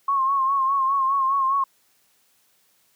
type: tone with vibrato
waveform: sine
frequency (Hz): 1084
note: C#6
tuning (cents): -39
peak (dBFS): -18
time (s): 0.08-1.64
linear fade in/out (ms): 5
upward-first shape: sine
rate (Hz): 4.9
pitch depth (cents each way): 53
effects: white hiss -63 dBFS RMS until 2.95 s + high-pass 100 Hz 12 dB/octave